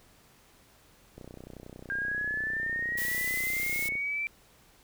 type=click train; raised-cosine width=2 ms; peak=-31 dBFS; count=87; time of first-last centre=1.18-3.954 s; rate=31 Hz
type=exponential sweep; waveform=sine; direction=up; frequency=1600 to 2349 Hz; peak=-29 dBFS; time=1.9-4.27 s; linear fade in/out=0 ms
type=noise; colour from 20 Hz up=blue; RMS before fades=-36 dBFS; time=2.97-3.89 s; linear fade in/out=10 ms
effects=pink hiss -60 dBFS RMS until 4.83 s